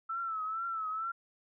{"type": "tone with vibrato", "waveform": "sine", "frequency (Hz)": 1318, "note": "E6", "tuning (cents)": -1, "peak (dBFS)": -33, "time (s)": [0.09, 1.12], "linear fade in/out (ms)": 10, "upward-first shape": "triangle", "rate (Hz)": 2.2, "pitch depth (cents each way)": 80, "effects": []}